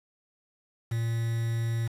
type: tone with quantisation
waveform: triangle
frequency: 115.2 Hz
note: A#2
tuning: 20 cents flat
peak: -24 dBFS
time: 0.91-1.88 s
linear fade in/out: 10 ms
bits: 7
effects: resampled to 32000 Hz